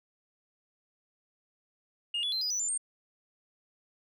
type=tone with pitch steps; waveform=sine; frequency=2841 / 3418 / 4112 / 4946 / 5951 / 7159 / 8612 Hz; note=F7 / G#7 / C8 / D#8 / F#8 / A8 / C9; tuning=+29 / +49 / -31 / -11 / +9 / +29 / +49 cents; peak=-27 dBFS; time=2.14-2.777 s; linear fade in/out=5 ms; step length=91 ms; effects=tanh soft clip ceiling -27 dBFS